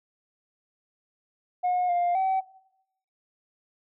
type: tone with pitch steps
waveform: sine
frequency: 722 / 702 / 763 Hz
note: F#5 / F5 / G5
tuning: -43 / +9 / -47 cents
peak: -20 dBFS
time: 1.63-2.41 s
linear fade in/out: 20 ms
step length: 260 ms
effects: noise-tail reverb RT60 0.8 s tail -20 dB re dry + tanh soft clip ceiling -20 dBFS